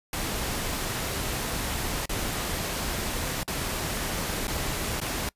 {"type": "noise with dropouts", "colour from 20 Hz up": "pink", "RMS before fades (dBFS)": -30, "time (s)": [0.13, 5.29], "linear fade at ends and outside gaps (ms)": 2, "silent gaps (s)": [[2.057, 2.093], [3.432, 3.478], [4.471, 4.479], [5.002, 5.014]], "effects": ["noise-tail reverb RT60 0.1 s tail -23 dB re dry", "resampled to 32000 Hz"]}